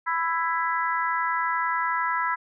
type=harmonic tone; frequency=331.2 Hz; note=E4; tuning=8 cents sharp; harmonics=3 / 4 / 5 / 6; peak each=-26 / -28 / -30 / -32 dBFS; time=0.06-2.36 s; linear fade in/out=20 ms; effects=none